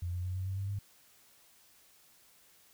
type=tone with pitch steps; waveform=sine; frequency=87.31 / 89.35 / 91.44 / 93.58 / 95.76 / 98 / 100.29 Hz; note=F2 / F2 / F#2 / F#2 / G2 / G2 / G2; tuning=0 / +40 / -20 / +20 / -40 / 0 / +40 cents; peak=-33 dBFS; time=0.02-0.79 s; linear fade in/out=5 ms; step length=110 ms; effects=white hiss -63 dBFS RMS until 2.73 s